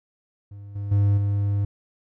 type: tone with level steps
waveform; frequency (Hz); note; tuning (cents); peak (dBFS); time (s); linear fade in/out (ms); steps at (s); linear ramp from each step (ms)
triangle; 101; G#2; -48; -35 / -25 / -14 / -18; 0.51-1.65; 5; 0.75 / 0.91 / 1.17; 10
effects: none